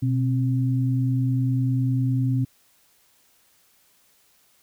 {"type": "tone pair together", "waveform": "sine", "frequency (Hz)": [125, 265], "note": ["B2", "C4"], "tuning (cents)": [21, 22], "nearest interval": "octave + minor second", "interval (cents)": 1301, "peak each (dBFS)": [-20, -26], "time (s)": [0.02, 2.45], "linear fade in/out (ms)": 10, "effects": ["white hiss -61 dBFS RMS until 4.62 s"]}